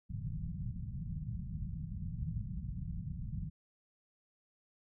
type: low-pass noise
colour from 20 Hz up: white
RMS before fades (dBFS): -40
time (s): 0.09-3.5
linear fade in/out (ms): 20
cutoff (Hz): 180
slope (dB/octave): 48
effects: none